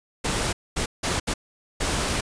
pink noise bursts at uneven times, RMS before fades -25 dBFS, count 5, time 0.24-0.53 / 0.76-0.86 / 1.03-1.2 / 1.27-1.34 / 1.8-2.21 s, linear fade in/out 10 ms, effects resampled to 22050 Hz

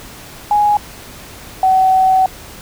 sine tone pair in turn, 831 / 755.3 Hz, G#5 / F#5, +1 / +35 cents, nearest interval major second, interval 166 cents, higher first, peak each -9 / -8 dBFS, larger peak second, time 0.51-0.77 / 1.63-2.26 s, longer second, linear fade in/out 2 ms, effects pink hiss -35 dBFS RMS until 2.61 s

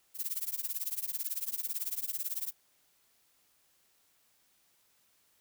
violet noise with tremolo, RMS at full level -32 dBFS, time 0.14-2.53 s, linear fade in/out 50 ms, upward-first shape triangle, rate 18 Hz, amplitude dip 100%, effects white hiss -70 dBFS RMS until 5.4 s

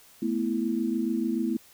sine chord, A suspended second, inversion none, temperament equal, 220 / 246.9 / 329.6 Hz, A3 / B3 / E4, 0 / 0 / 0 cents, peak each -29 dBFS, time 0.22-1.57 s, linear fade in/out 5 ms, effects white hiss -55 dBFS RMS until 1.73 s

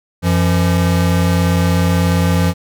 square tone pair together, 90.8 / 170.81 Hz, F#2 / F3, -32 / -38 cents, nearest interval major seventh, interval 1094 cents, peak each -15 dBFS, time 0.22-2.54 s, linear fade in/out 50 ms, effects none

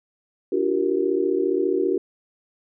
sine chord, G minor seventh, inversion second, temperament equal with one note detuned, 293.7 / 349.2 / 384.2 / 466.2 Hz, D4 / F4 / G4 / Bb4, 0 / 0 / -35 / 0 cents, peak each -27 / -24 / -22 / -27 dBFS, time 0.52-1.98 s, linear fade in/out 5 ms, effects none

